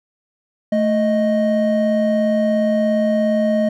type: tone pair together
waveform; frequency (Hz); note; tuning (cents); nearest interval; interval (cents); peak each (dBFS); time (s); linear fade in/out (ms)
triangle; 219.8 / 622.3; A3 / D#5; -2 / 0; octave + tritone; 1802; -15; 0.72-3.69; 5
effects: none